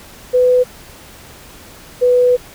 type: tone pair in turn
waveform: sine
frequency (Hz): 500 / 495.1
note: B4 / B4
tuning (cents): +21 / +4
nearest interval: unison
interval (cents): 17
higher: first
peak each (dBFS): -8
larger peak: neither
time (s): 0.33-0.64 / 2.01-2.37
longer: second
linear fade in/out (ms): 20
effects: pink hiss -39 dBFS RMS until 2.54 s